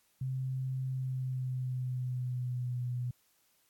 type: tone with pitch glide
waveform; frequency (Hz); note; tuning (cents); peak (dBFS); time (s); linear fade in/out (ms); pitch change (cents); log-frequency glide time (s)
sine; 130.81 to 123.47; C3 to B2; 0 to 0; -32; 0.21-3.11; 5; -100; 0.88-2.8
effects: white hiss -71 dBFS RMS until 3.69 s + AAC 64 kbps